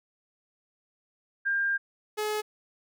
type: tone pair in turn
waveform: sine / sawtooth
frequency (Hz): 1600 / 424.9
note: G6 / G#4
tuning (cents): +35 / +40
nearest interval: octave + major seventh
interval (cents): 2295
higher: first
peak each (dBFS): -24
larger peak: neither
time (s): 1.45-1.78 / 2.17-2.42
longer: first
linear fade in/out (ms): 20
effects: none